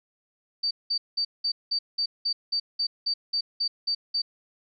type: tone bursts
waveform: sine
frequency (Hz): 4615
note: D8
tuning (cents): -31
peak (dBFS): -23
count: 14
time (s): 0.63-4.22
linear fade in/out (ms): 10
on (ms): 80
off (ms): 190
effects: none